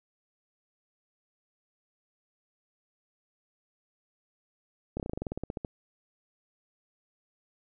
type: slowing click train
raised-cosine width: 2 ms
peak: -20 dBFS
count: 15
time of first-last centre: 4.97-5.648 s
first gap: 28 ms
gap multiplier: 1.08
effects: none